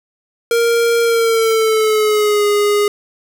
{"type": "tone with pitch glide", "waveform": "square", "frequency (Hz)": [466.2, 412.9], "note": ["A#4", "G#4"], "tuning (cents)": [0, -10], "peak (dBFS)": -12, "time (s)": [0.51, 2.88], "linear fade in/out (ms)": 2, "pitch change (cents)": -210, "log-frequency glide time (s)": [1.02, 2.45], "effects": []}